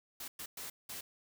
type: noise bursts at uneven times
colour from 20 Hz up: white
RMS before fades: -44 dBFS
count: 4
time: 0.2-0.28 / 0.39-0.46 / 0.57-0.7 / 0.89-1.01 s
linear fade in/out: 5 ms
effects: none